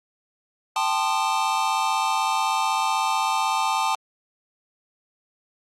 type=chord; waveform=square; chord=A half-diminished seventh; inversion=third; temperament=equal with one note detuned; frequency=784 / 880 / 1046.5 / 1221.7 Hz; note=G5 / A5 / C6 / Eb6; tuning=0 / 0 / 0 / -32 cents; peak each=-28 / -25 / -29 / -28 dBFS; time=0.76-3.95 s; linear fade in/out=2 ms; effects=low-pass 9000 Hz 12 dB/octave + Opus 48 kbps